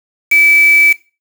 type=tone with quantisation; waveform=sine; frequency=2304 Hz; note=D7; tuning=34 cents flat; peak=-6 dBFS; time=0.31-0.93 s; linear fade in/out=10 ms; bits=3; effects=noise-tail reverb RT60 0.3 s tail -19 dB re dry